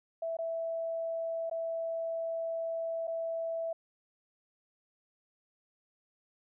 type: tone with dropouts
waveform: sine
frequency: 659.3 Hz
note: E5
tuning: in tune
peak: -32 dBFS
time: 0.22-3.73 s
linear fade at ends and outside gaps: 5 ms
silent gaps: 0.369-0.387 / 1.498-1.512 / 3.072-3.077 s
effects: none